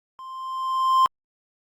triangle tone with level ramp, 1047 Hz, C6, 1 cent sharp, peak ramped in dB -35 to -11 dBFS, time 0.19-1.06 s, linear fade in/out 0 ms, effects Opus 48 kbps

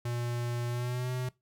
square tone with pitch glide, 120 to 126.7 Hz, B2 to B2, -49 to +45 cents, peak -32 dBFS, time 0.05-1.29 s, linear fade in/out 5 ms, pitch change +94 cents, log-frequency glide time 0.68-1.11 s, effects noise-tail reverb RT60 0.2 s tail -20 dB re dry

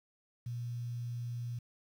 sine tone with quantisation, 120 Hz, B2, 49 cents flat, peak -36 dBFS, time 0.46-1.59 s, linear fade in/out 5 ms, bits 10, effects none

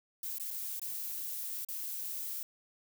violet noise with dropouts, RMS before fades -39 dBFS, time 0.23-2.43 s, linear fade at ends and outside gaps 2 ms, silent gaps 0.384-0.398 / 0.507-0.51 / 0.796-0.816 / 1.648-1.686 s, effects none

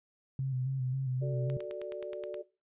sine tone with vibrato, 130.81 Hz, C3, in tune, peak -30 dBFS, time 0.39-1.57 s, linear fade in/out 2 ms, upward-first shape square, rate 3.7 Hz, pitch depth 41 cents each way
sine chord, D major, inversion first, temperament equal, 370 / 440 / 587.3 Hz, F#4 / A4 / D5, 0 / 0 / 0 cents, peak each -41 / -43 / -39 dBFS, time 1.21-2.43 s, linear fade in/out 20 ms
click train, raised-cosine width 0.2 ms, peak -29 dBFS, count 9, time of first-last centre 1.5-2.343 s, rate 9.49 Hz
effects noise-tail reverb RT60 0.3 s tail -19 dB re dry + resampled to 8000 Hz

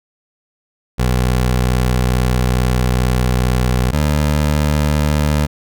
20% pulse tone pair in turn, 62.3 / 74.57 Hz, B1 / D2, +16 / +27 cents, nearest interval minor third, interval 311 cents, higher second, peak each -8 dBFS, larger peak neither, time 0.98-3.92 / 3.92-5.47 s, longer first, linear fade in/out 20 ms, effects none

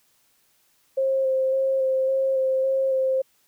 sine tone with vibrato, 530 Hz, C5, 22 cents sharp, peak -19 dBFS, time 0.97-3.22 s, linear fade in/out 10 ms, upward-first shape square, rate 1.8 Hz, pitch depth 13 cents each way, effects white hiss -64 dBFS RMS until 3.47 s

